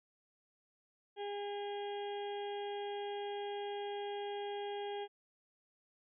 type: harmonic tone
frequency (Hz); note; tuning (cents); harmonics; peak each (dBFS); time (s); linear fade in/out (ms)
407.1; G#4; -35; 1 / 2 / 4 / 5 / 6 / 7 / 8; -40 / -43 / -55 / -58 / -60 / -58 / -52; 1.16-5.08; 50
effects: none